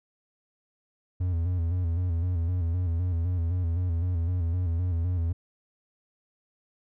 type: tone with vibrato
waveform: triangle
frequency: 86.7 Hz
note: F2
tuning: 12 cents flat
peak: -22 dBFS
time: 1.2-5.33 s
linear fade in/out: 10 ms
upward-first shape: square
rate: 3.9 Hz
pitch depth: 70 cents each way
effects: none